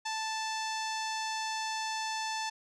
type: tone with low-pass filter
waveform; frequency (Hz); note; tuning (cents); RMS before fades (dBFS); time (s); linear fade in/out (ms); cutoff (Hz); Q
sawtooth; 880; A5; 0; -35; 0.05-2.5; 10; 6000; 2.5
effects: none